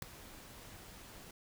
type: noise with ADSR envelope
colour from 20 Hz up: pink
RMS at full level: -35 dBFS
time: 0.02-1.31 s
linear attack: 4 ms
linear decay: 4 ms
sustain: -18 dB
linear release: 4 ms
effects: none